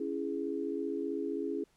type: chord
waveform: sine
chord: C# minor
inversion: none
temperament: just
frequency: 277.2 / 332.6 / 415.8 Hz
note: C#4 / E4 / G#4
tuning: 0 / +16 / +2 cents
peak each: -37 / -37 / -36 dBFS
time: 0-1.64 s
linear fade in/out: 5 ms
effects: pink hiss -70 dBFS RMS until 1.76 s + low-pass 11000 Hz 12 dB/octave